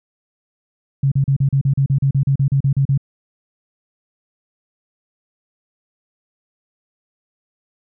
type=tone bursts; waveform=sine; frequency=137.3 Hz; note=C#3; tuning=16 cents flat; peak=-12 dBFS; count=16; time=1.03-2.977 s; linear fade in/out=5 ms; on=87 ms; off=37 ms; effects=none